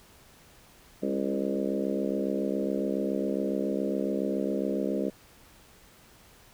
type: harmonic tone with a mistuned harmonic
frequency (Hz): 67.2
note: C2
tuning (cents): +47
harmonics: 3 / 4 / 5 / 6 / 7 / 8 / 9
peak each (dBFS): -32 / -33 / -34 / -35 / -35 / -36 / -37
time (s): 1.02-5.1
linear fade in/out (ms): 10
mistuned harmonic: 4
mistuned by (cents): +30
effects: pink hiss -56 dBFS RMS until 6.53 s